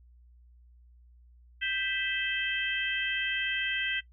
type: harmonic tone with a mistuned harmonic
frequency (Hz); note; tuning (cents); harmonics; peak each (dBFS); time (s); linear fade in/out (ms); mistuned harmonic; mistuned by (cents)
523.3; C5; 0; 3 / 4 / 5 / 6; -34 / -34 / -34 / -34; 1.61-4.01; 20; 4; -94
effects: noise-tail reverb RT60 0.1 s tail -17 dB re dry + added 60 Hz sine -54 dBFS peak until 4.12 s